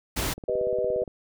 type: noise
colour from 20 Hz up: pink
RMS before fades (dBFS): -28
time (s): 0.16-0.34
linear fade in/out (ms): 10
type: click train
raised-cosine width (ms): 2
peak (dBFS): -26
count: 13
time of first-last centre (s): 0.38-1.078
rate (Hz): 17.2
type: chord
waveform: sine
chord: G augmented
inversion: none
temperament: equal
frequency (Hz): 392 / 493.9 / 622.3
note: G4 / B4 / D#5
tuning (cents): 0 / 0 / 0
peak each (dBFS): -30 / -26 / -28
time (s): 0.48-1.04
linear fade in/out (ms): 5
effects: none